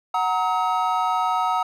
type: chord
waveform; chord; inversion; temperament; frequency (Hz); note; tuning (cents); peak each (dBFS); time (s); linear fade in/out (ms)
triangle; D# minor; first; equal with one note detuned; 740 / 932.3 / 1277.3; F#5 / A#5 / D#6; 0 / 0 / +45; -22; 0.14-1.63; 5
effects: none